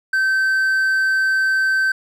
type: tone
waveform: triangle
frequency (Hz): 1547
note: G6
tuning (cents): -23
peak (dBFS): -13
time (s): 0.13-1.92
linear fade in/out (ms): 5
effects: none